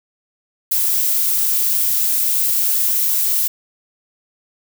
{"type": "noise", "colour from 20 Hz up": "violet", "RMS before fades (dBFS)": -17, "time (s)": [0.71, 3.48], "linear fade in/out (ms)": 10, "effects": []}